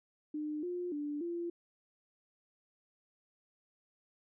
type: tone with pitch steps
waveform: sine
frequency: 302 / 355.3 / 293.3 / 343.2 Hz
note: D4 / F4 / D4 / F4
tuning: +48 / +30 / -2 / -30 cents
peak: -35 dBFS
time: 0.34-1.5 s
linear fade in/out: 5 ms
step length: 290 ms
effects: none